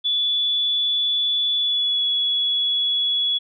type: tone with pitch glide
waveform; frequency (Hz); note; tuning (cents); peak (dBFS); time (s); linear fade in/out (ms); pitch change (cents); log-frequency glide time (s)
sine; 3445 to 3380; A7 to G#7; -37 to +30; -18; 0.04-3.39; 20; -33; 1.56-2.04
effects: none